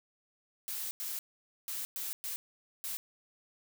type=noise bursts at uneven times; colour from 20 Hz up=blue; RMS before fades=-38 dBFS; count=6; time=0.68-0.91 / 1-1.19 / 1.68-1.85 / 1.96-2.13 / 2.24-2.36 / 2.84-2.97 s; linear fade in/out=0 ms; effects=none